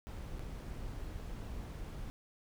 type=noise with dropouts; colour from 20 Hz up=brown; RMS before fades=-43 dBFS; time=0.07-2.1 s; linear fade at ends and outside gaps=0 ms; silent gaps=0.388-0.394 s; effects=none